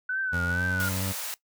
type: tone with vibrato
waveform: sine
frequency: 1489 Hz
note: F#6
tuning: 11 cents sharp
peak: -26 dBFS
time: 0.09-0.89 s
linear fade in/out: 5 ms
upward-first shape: triangle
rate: 2.2 Hz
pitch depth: 91 cents each way
type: tone with pitch glide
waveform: 25% pulse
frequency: 87 to 94.33 Hz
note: F2 to F#2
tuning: -6 to +34 cents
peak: -25 dBFS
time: 0.32-1.13 s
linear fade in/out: 20 ms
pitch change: +140 cents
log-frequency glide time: 0.48-0.83 s
type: high-pass noise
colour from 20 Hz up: white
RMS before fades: -34 dBFS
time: 0.8-1.34 s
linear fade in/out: 0 ms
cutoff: 510 Hz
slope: 24 dB/octave
effects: noise-tail reverb RT60 0.1 s tail -18 dB re dry